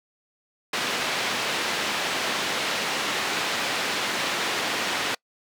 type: band-pass noise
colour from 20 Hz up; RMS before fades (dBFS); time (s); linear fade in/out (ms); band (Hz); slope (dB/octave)
white; -27; 0.73-5.15; 5; 200 to 3400; 12
effects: noise-tail reverb RT60 0.1 s tail -26 dB re dry